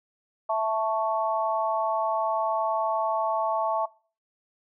sine chord, A major, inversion second, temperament equal, 659.3 / 880 / 1108.7 Hz, E5 / A5 / C#6, 0 / 0 / 0 cents, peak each -26 / -27 / -29 dBFS, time 0.49-3.86 s, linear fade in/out 10 ms, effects noise-tail reverb RT60 0.4 s tail -22 dB re dry

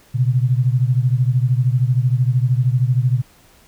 sine beating tone pair, 122.1 / 135.1 Hz, B2 / C#3, -19 / -44 cents, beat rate 13 Hz, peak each -15 / -18 dBFS, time 0.14-3.22 s, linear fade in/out 20 ms, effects pink hiss -51 dBFS RMS until 3.67 s

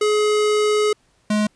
square tone pair in turn, 422.3 / 211.2 Hz, G#4 / G#3, +29 / +29 cents, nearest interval octave, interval 1200 cents, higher first, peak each -16 / -17 dBFS, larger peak first, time 0.01-0.93 / 1.3-1.47 s, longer first, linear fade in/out 5 ms, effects pink hiss -61 dBFS RMS until 1.55 s + resampled to 22050 Hz

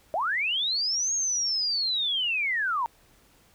sine linear two-way sweep, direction up then down, 590 to 6600 to 892 Hz, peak -24 dBFS, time 0.14-2.86 s, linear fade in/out 0 ms, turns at 1.13 s, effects pink hiss -60 dBFS RMS until 3.54 s

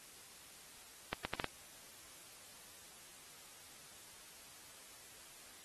accelerating click train, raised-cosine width 0.3 ms, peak -20 dBFS, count 5, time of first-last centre 1.13-1.443 s, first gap 120 ms, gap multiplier 0.72, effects white hiss -57 dBFS RMS until 5.64 s + AAC 32 kbps

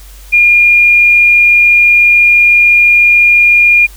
sine tone, 2418 Hz, D7, 50 cents sharp, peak -3 dBFS, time 0.32-3.87 s, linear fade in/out 20 ms, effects added 48 Hz sine -31 dBFS peak until 3.96 s + white hiss -39 dBFS RMS until 3.96 s

